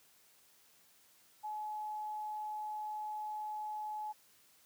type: tone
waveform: sine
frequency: 851 Hz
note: G#5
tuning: 42 cents sharp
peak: -38 dBFS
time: 1.43-4.13 s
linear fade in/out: 20 ms
effects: white hiss -66 dBFS RMS until 4.65 s + high-pass 80 Hz 12 dB/octave